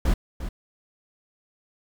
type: noise with echo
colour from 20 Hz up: brown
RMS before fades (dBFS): -20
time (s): 0.05-0.14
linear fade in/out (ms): 5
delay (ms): 350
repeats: 1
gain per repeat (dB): -11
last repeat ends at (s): 0.49
effects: none